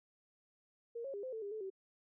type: tone with pitch steps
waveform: sine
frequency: 467.1 / 547 / 404.4 / 516 / 443.7 / 403.8 / 434.8 / 383.9 Hz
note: A#4 / C#5 / G#4 / C5 / A4 / G#4 / A4 / G4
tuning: +3 / -23 / -46 / -24 / +14 / -49 / -21 / -36 cents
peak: -40 dBFS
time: 0.95-1.702 s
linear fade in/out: 10 ms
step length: 94 ms
effects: none